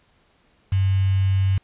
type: tone with quantisation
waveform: sine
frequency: 96.2 Hz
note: G2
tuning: 32 cents flat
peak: -16 dBFS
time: 0.72-1.58 s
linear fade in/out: 5 ms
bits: 6
effects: pink hiss -61 dBFS RMS until 1.63 s + resampled to 8000 Hz